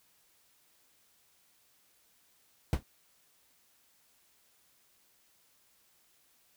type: noise with exponential decay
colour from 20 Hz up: brown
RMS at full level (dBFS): -23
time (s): 2.73-2.83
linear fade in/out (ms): 1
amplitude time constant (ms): 21
effects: white hiss -68 dBFS RMS until 6.56 s